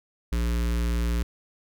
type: tone with notch filter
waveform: square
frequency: 58.27 Hz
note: A#1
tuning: in tune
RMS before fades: -25 dBFS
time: 0.32-1.23 s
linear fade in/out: 5 ms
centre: 730 Hz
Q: 1.3
effects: none